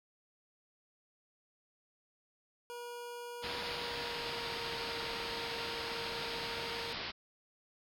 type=tone with pitch glide; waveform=25% pulse; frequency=480 to 464.5 Hz; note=B4 to A#4; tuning=-49 to -6 cents; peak=-39 dBFS; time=2.7-6.93 s; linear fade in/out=0 ms; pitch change=-57 cents; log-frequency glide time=3.59-4.65 s
type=low-pass noise; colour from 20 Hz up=white; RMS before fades=-41 dBFS; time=3.42-7.12 s; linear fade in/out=20 ms; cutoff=5100 Hz; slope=96 dB/octave
effects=none